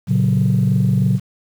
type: chord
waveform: sine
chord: F# major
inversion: first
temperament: just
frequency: 115.62 / 138.75 / 185 Hz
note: A#2 / C#3 / F#3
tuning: -14 / +2 / 0 cents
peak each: -16 dBFS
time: 0.07-1.2 s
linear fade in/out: 50 ms
effects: tanh soft clip ceiling -7 dBFS + 7-bit